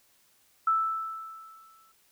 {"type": "tone with exponential decay", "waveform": "sine", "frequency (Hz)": 1318.5, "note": "E6", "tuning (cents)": 0, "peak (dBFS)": -20, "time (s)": [0.67, 1.92], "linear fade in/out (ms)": 5, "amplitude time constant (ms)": 270, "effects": ["white hiss -65 dBFS RMS until 2.11 s"]}